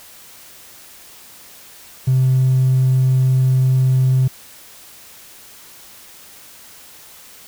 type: tone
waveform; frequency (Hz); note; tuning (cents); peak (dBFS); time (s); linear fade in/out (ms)
triangle; 130.1; C3; -9; -8; 2.07-4.28; 10
effects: tanh soft clip ceiling -8 dBFS + white hiss -42 dBFS RMS until 7.47 s